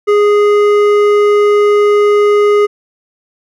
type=tone with hard clipping; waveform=sine; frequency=413.9 Hz; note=G#4; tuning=6 cents flat; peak=-8 dBFS; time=0.07-2.67 s; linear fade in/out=20 ms; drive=10 dB; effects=none